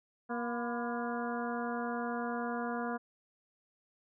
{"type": "harmonic tone with a mistuned harmonic", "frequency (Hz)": 237.7, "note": "A#3", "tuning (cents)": 34, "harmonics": [1, 2, 3, 4, 5, 6, 7], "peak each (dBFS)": [-37, -40, -40, -43, -45, -43, -48], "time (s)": [0.29, 2.98], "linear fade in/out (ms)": 20, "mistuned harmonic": 4, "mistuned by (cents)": 87, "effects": []}